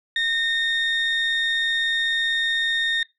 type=tone pair together; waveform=sine; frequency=1837 / 3682 Hz; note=A#6 / A#7; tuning=-26 / -22 cents; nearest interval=octave; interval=1204 cents; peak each=-21 / -22 dBFS; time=0.16-3.03 s; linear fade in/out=2 ms; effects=noise-tail reverb RT60 0.2 s tail -22 dB re dry + tanh soft clip ceiling -15 dBFS